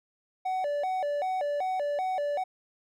triangle tone with vibrato, 659.3 Hz, E5, in tune, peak -25 dBFS, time 0.45-2.44 s, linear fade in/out 10 ms, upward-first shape square, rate 2.6 Hz, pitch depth 220 cents each way, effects none

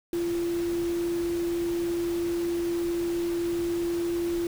sine tone in noise, 342.6 Hz, F4, 33 cents flat, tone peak -25 dBFS, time 0.13-4.47 s, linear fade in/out 2 ms, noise pink, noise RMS -41 dBFS, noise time 0.13-4.47 s, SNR +13 dB, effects none

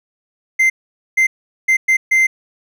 triangle tone bursts at uneven times, 2081 Hz, C7, 10 cents flat, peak -8 dBFS, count 5, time 0.59-0.7 / 1.17-1.27 / 1.68-1.77 / 1.88-1.97 / 2.11-2.27 s, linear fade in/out 10 ms, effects none

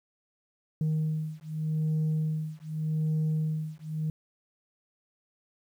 sine beating tone pair, 155.56 / 156.4 Hz, D#3 / D#3, 0 / +9 cents, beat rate 0.84 Hz, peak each -28 dBFS, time 0.81-4.1 s, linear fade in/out 2 ms, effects tanh soft clip ceiling -23 dBFS + 10-bit

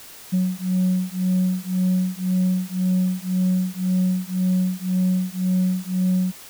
sine beating tone pair, 183.2 / 185.1 Hz, F#3 / F#3, -17 / +1 cents, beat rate 1.9 Hz, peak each -20 dBFS, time 0.32-6.32 s, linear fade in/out 20 ms, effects tanh soft clip ceiling -14 dBFS + white hiss -42 dBFS RMS until 6.49 s

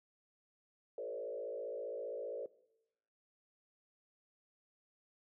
sine tone with frequency modulation, 504 Hz, B4, 35 cents sharp, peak -39 dBFS, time 0.98-2.46 s, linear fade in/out 2 ms, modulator 55.2 Hz, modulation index 1.5, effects noise-tail reverb RT60 0.8 s tail -18 dB re dry

